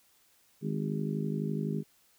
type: harmonic tone with a mistuned harmonic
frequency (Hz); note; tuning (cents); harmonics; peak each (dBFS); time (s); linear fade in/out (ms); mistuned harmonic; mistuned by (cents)
51.91; G#1; 0; 3 / 4 / 5 / 6 / 7 / 8; -33 / -34 / -40 / -43 / -44 / -40; 0.61-1.84; 50; 8; -42
effects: white hiss -66 dBFS RMS until 2.18 s